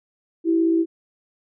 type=tone pair together; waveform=sine; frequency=329.6 / 386 Hz; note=E4 / G4; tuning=0 / -27 cents; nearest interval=minor third; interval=273 cents; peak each=-16 / -26 dBFS; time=0.44-0.86 s; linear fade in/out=50 ms; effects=none